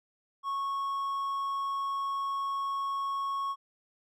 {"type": "tone", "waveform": "triangle", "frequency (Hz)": 1102, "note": "C#6", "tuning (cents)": -11, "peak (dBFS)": -28, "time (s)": [0.43, 3.56], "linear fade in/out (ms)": 50, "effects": []}